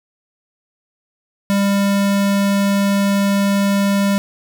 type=tone; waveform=square; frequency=199.3 Hz; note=G3; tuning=29 cents sharp; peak=-14 dBFS; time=1.5-4.18 s; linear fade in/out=0 ms; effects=none